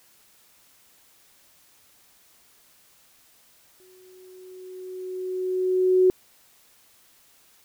sine tone with exponential growth, 370 Hz, F#4, in tune, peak -13 dBFS, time 3.8-6.1 s, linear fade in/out 0 ms, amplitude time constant 500 ms, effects white hiss -58 dBFS RMS until 7.64 s

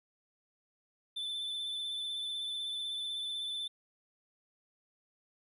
triangle tone with vibrato, 3520 Hz, A7, in tune, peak -34 dBFS, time 1.16-3.68 s, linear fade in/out 10 ms, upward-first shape sine, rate 16 Hz, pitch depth 24 cents each way, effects resampled to 32000 Hz

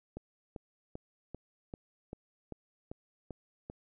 click train, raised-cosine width 2 ms, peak -28 dBFS, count 10, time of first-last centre 0.17-3.699 s, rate 2.55 Hz, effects none

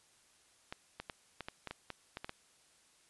clicks, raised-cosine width 0.3 ms, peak -25 dBFS, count 11, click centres 0.725 / 1 / 1.098 / 1.407 / 1.485 / 1.673 / 1.71 / 1.903 / 2.171 / 2.245 / 2.294 s, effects white hiss -67 dBFS RMS until 3.09 s + resampled to 24000 Hz

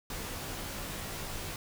pink noise with comb filter, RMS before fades -39 dBFS, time 0.1-1.56 s, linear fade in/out 2 ms, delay 17 ms, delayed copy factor -0.8, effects none

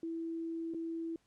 sine tone with dropouts, 329.6 Hz, E4, in tune, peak -36 dBFS, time 0.03-1.16 s, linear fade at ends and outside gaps 2 ms, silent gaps 0.738-0.745 s, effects pink hiss -74 dBFS RMS until 1.26 s + low-pass 9000 Hz 12 dB/octave

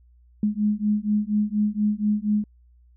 sine beating tone pair, 207.7 / 211.9 Hz, G#3 / G#3, 0 / +35 cents, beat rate 4.2 Hz, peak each -23 dBFS, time 0.43-2.44 s, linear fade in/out 2 ms, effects added 60 Hz sine -52 dBFS peak until 2.96 s

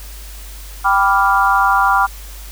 sine chord, G dominant seventh, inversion none, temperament equal, 784 / 987.8 / 1174.7 / 1396.9 Hz, G5 / B5 / D6 / F6, 0 / 0 / 0 / 0 cents, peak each -16 dBFS, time 0.84-2.07 s, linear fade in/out 20 ms, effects added 50 Hz sine -31 dBFS peak until 2.51 s + white hiss -38 dBFS RMS until 2.51 s

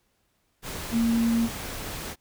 sine tone in noise, 230.7 Hz, A#3, 18 cents flat, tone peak -20 dBFS, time 0.91-1.49 s, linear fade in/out 50 ms, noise pink, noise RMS -35 dBFS, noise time 0.62-2.16 s, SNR +12 dB, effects pink hiss -71 dBFS RMS until 2.2 s

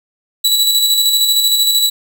sawtooth tone with tremolo, 3933 Hz, B7, 8 cents flat, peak -6 dBFS, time 0.44-1.9 s, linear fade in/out 10 ms, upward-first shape square, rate 13 Hz, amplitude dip 35%, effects none

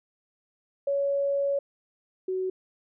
sine tone pair in turn, 560 / 373.8 Hz, C#5 / F#4, +18 / +18 cents, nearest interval perfect fifth, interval 700 cents, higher first, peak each -23 / -26 dBFS, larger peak first, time 0.87-1.59 / 2.28-2.5 s, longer first, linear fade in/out 5 ms, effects none

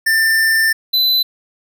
square tone pair in turn, 1788 / 4014 Hz, A6 / B7, +27 / +27 cents, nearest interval octave + major second, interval 1400 cents, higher second, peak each -12 dBFS, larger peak neither, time 0.06-0.73 / 0.93-1.23 s, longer first, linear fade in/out 10 ms, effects none

